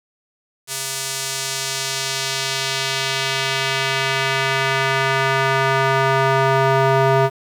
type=tone with band-pass filter sweep; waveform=square; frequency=134.5 Hz; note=C3; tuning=48 cents sharp; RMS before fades=-19 dBFS; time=0.67-7.3 s; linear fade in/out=50 ms; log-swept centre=9000 to 750 Hz; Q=0.93; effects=7-bit